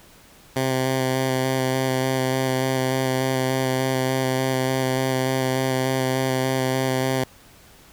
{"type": "tone with vibrato", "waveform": "10% pulse", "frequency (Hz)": 130.8, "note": "C3", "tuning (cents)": 0, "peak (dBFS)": -12, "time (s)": [0.56, 7.24], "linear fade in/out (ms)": 2, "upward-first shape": "square", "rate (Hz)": 3.4, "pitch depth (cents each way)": 11, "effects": ["pink hiss -50 dBFS RMS until 7.92 s"]}